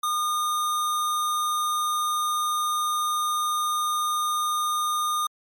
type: tone with sample-and-hold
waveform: sine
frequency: 1217 Hz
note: D#6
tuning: 39 cents flat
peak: -22 dBFS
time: 0.03-5.27 s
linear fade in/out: 5 ms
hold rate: 4900 Hz
effects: MP3 64 kbps